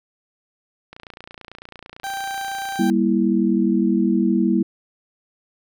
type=click train; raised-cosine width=0.3 ms; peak=-22 dBFS; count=54; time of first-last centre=0.93-2.758 s; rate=29 Hz
type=tone; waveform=30% pulse; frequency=784 Hz; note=G5; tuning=in tune; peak=-23 dBFS; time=2.04-2.9 s; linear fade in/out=0 ms
type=chord; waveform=sine; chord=E diminished; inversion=first; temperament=just; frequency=197.78 / 237.3 / 329.6 Hz; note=G3 / Bb3 / E4; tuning=+16 / +31 / 0 cents; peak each=-19 / -20 / -20 dBFS; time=2.79-4.63 s; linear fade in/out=5 ms
effects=none